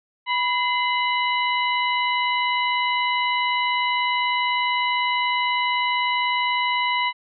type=harmonic tone with a mistuned harmonic; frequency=984 Hz; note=B5; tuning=7 cents flat; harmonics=1 / 2 / 3 / 4; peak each=-22 / -24 / -28 / -33 dBFS; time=0.26-7.13 s; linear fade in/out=50 ms; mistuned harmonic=2; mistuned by=+75 cents; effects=none

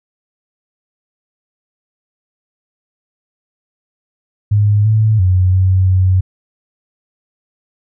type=tone with pitch steps; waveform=sine; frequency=103.8 / 109 / 92 / 93.7 / 93.1 Hz; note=G#2 / A2 / F#2 / F#2 / F#2; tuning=0 / -16 / -9 / +22 / +11 cents; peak=-8 dBFS; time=4.51-6.21 s; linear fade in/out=10 ms; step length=340 ms; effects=none

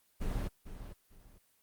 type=noise with echo; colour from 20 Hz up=brown; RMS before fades=-34 dBFS; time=0.2-0.49 s; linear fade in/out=20 ms; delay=450 ms; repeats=2; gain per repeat=-11 dB; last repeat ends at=1.39 s; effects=white hiss -71 dBFS RMS until 1.62 s + Opus 24 kbps

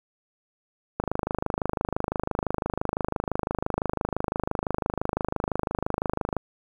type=click train; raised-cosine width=1 ms; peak=-11 dBFS; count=140; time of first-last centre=1-6.367 s; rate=25.9 Hz; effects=8-bit

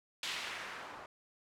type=noise with low-pass filter sweep; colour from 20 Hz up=blue; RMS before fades=-43 dBFS; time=0.23-1.06 s; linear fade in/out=2 ms; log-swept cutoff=3500 to 840 Hz; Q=1.2; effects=none

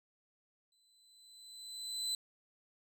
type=tone with exponential growth; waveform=30% pulse; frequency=4023 Hz; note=B7; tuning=31 cents sharp; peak=-30 dBFS; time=0.72-2.15 s; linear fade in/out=2 ms; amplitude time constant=310 ms; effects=none

